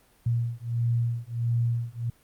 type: beating tone pair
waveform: sine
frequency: 117.1 / 118.6 Hz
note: A#2 / A#2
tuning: +8 / +30 cents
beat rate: 1.5 Hz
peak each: -27 dBFS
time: 0.26-2.1 s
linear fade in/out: 5 ms
effects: pink hiss -61 dBFS RMS until 2.23 s + Opus 32 kbps